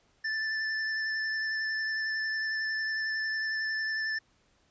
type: tone with vibrato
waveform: square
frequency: 1760 Hz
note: A6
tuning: in tune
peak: -30 dBFS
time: 0.24-4.19 s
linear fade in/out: 10 ms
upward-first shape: sine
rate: 11 Hz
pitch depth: 15 cents each way
effects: pink hiss -68 dBFS RMS until 4.7 s + resampled to 16000 Hz